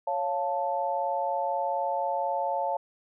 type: chord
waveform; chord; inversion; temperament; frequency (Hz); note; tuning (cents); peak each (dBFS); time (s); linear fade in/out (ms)
sine; Db augmented; none; equal; 554.4 / 698.5 / 880; Db5 / F5 / A5; 0 / 0 / 0; -31 / -31 / -29; 0.07-2.77; 5
effects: none